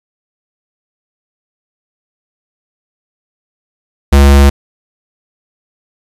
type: tone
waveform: square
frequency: 69.9 Hz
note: C#2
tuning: 15 cents sharp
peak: -3 dBFS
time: 4.12-4.5 s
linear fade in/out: 10 ms
effects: resampled to 32000 Hz + 7-bit